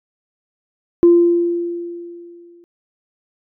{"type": "tone with exponential decay", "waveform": "sine", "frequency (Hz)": 344.5, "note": "F4", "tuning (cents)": -24, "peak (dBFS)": -4, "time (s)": [1.03, 2.64], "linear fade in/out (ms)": 0, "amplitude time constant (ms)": 350, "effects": ["tanh soft clip ceiling -2 dBFS"]}